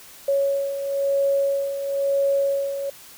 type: beating tone pair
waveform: sine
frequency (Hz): 554.4 / 555.4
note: C#5 / C#5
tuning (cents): 0 / +3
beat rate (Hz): 1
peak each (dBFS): -27 / -20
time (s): 0.28-2.9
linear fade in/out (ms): 5
effects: white hiss -45 dBFS RMS until 3.17 s